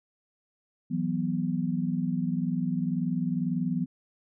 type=chord; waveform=sine; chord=E suspended second; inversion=none; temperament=equal; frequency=164.81 / 185 / 246.9 Hz; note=E3 / F#3 / B3; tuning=0 / 0 / 0 cents; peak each=-30 dBFS; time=0.9-3.86 s; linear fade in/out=20 ms; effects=none